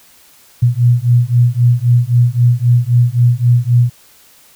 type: beating tone pair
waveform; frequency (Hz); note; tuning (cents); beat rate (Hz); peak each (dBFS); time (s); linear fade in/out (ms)
sine; 119.3 / 123.1; A#2 / B2; +41 / -5; 3.8; -11; 0.62-3.9; 10
effects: white hiss -46 dBFS RMS until 4.55 s